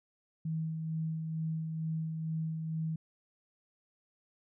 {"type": "tone with tremolo", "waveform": "sine", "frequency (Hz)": 160, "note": "D#3", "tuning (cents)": 49, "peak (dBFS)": -31, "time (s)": [0.45, 2.96], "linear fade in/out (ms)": 5, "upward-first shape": "sine", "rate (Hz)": 2.2, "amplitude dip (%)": 35, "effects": []}